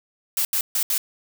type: noise bursts at uneven times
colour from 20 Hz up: blue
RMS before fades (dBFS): -22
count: 4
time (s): 0.37-0.45 / 0.53-0.61 / 0.75-0.83 / 0.9-0.98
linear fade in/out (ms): 2
effects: none